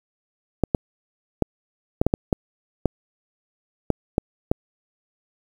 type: clicks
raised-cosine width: 2 ms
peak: -4 dBFS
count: 11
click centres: 0.637 / 0.748 / 1.423 / 2.015 / 2.066 / 2.139 / 2.328 / 2.857 / 3.903 / 4.181 / 4.515 s
effects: 7-bit